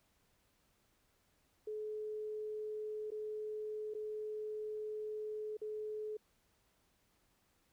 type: tone with dropouts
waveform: sine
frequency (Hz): 427.8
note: A4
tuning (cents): -49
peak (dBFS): -39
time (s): 1.67-6.17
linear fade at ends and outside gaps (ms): 5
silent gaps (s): 3.105-3.117 / 3.939-3.948 / 5.57-5.615
effects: pink hiss -75 dBFS RMS until 7.72 s